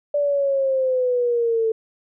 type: linear sweep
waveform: sine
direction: down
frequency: 584 to 441.6 Hz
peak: -17 dBFS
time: 0.14-1.72 s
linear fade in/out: 5 ms
effects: none